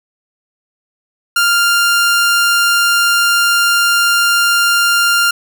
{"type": "tone", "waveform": "sawtooth", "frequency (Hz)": 1397, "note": "F6", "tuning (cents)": 0, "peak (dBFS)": -6, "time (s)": [1.36, 5.31], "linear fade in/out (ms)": 5, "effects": []}